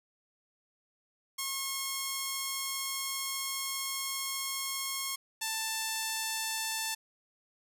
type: tone pair in turn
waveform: 5% pulse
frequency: 1083 / 885.5 Hz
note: C#6 / A5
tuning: -41 / +11 cents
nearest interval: minor third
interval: 348 cents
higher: first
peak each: -21 / -20 dBFS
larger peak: second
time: 1.38-5.16 / 5.41-6.95 s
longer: first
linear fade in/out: 10 ms
effects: none